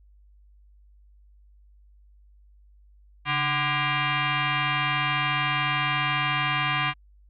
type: tone with frequency modulation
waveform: sine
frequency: 583 Hz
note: D5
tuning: 13 cents flat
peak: -22 dBFS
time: 3.25-6.94 s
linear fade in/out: 50 ms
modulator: 443 Hz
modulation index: 5.5
effects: added 50 Hz sine -52 dBFS peak until 7.29 s + Opus 48 kbps